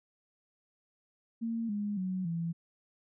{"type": "tone with pitch steps", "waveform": "sine", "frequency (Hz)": [228.8, 206.2, 185.84, 167.49], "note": ["A#3", "G#3", "F#3", "E3"], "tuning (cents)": [-32, -12, 8, 28], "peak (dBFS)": -31, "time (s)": [1.41, 2.53], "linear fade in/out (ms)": 20, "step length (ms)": 280, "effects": []}